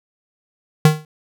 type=tone with exponential decay; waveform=square; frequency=154.1 Hz; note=D#3; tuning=16 cents flat; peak=-5 dBFS; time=0.85-1.05 s; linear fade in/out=2 ms; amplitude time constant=42 ms; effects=none